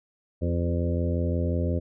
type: harmonic tone with a mistuned harmonic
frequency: 85.7 Hz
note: F2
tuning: 32 cents flat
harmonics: 1 / 2 / 3 / 4 / 5 / 6 / 7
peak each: -25 / -31 / -32 / -35 / -38 / -34 / -37 dBFS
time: 0.41-1.8 s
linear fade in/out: 20 ms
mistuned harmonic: 4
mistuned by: +26 cents
effects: none